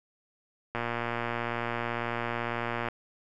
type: click train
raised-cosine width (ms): 0.5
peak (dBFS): -16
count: 253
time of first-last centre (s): 0.75-2.886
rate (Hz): 118
effects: none